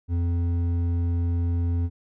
sine tone with hard clipping, 86 Hz, F2, 26 cents flat, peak -23 dBFS, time 0.08-1.9 s, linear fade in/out 50 ms, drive 7 dB, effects none

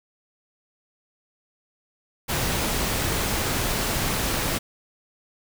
pink noise, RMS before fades -25 dBFS, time 2.28-4.59 s, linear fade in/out 20 ms, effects none

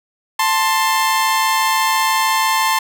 sawtooth tone pair together, 885 / 1051 Hz, A5 / C6, +10 / +7 cents, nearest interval minor third, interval 297 cents, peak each -13 dBFS, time 0.39-2.79 s, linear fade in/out 5 ms, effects none

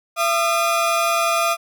30% pulse tone pair together, 674.4 / 1218 Hz, E5 / D#6, +39 / -37 cents, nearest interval minor seventh, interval 1024 cents, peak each -17 dBFS, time 0.16-1.57 s, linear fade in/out 50 ms, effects none

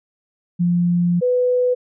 sine tone pair in turn, 174.61 / 497.5 Hz, F3 / B4, 0 / +13 cents, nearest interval octave + tritone, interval 1813 cents, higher second, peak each -14 dBFS, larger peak neither, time 0.59-1.21 / 1.21-1.75 s, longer first, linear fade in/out 20 ms, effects none

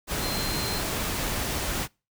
sine tone in noise, 4147 Hz, C8, 16 cents flat, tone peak -33 dBFS, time 0.2-0.82 s, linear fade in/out 50 ms, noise pink, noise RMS -29 dBFS, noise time 0.07-1.88 s, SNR -7 dB, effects noise-tail reverb RT60 0.3 s tail -26 dB re dry

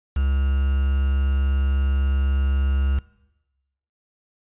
triangle tone with quantisation, 68.2 Hz, C#2, 28 cents flat, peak -16 dBFS, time 0.16-2.99 s, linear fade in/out 5 ms, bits 6, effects noise-tail reverb RT60 1.0 s tail -20 dB re dry + resampled to 8000 Hz

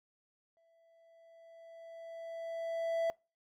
triangle tone with exponential growth, 663 Hz, E5, 10 cents sharp, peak -26 dBFS, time 0.57-3.1 s, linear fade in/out 0 ms, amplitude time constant 550 ms, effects noise-tail reverb RT60 0.3 s tail -25 dB re dry

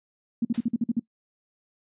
sine tone bursts, 232.8 Hz, A#3, 2 cents flat, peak -20 dBFS, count 8, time 0.42-0.996 s, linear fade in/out 5 ms, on 30 ms, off 48 ms
white noise with exponential decay, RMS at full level -37 dBFS, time 0.54-0.71 s, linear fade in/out 5 ms, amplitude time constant 35 ms
effects noise-tail reverb RT60 0.1 s tail -21 dB re dry + resampled to 8000 Hz

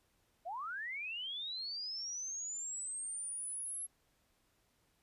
sine linear sweep, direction up, 631 to 11175 Hz, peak -39 dBFS, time 0.45-3.87 s, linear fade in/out 20 ms, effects pink hiss -75 dBFS RMS until 5.02 s + resampled to 32000 Hz

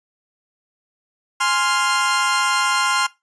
sawtooth chord, F minor, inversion first, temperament equal, 830.6 / 1046.5 / 1396.9 Hz, Ab5 / C6 / F6, 0 / 0 / 0 cents, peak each -22 / -16 / -17 dBFS, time 1.4-3.07 s, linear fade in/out 10 ms, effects noise-tail reverb RT60 0.2 s tail -19 dB re dry + resampled to 22050 Hz

